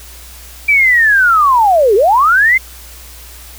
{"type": "linear two-way sweep", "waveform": "sine", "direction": "down then up", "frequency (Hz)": [2349, 375.9, 2129], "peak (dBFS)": -6, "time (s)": [0.68, 2.58], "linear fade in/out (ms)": 10, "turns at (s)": 1.95, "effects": ["added 60 Hz sine -35 dBFS peak until 3.58 s", "white hiss -36 dBFS RMS until 3.58 s"]}